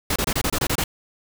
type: noise bursts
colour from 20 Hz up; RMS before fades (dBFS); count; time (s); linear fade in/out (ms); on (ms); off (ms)
pink; -22; 9; 0.1-0.84; 5; 60; 25
effects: none